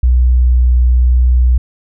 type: tone with vibrato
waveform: sine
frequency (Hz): 61.7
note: B1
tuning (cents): -1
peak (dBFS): -6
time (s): 0.03-1.58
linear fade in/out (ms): 5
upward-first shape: triangle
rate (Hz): 1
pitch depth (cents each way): 9
effects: none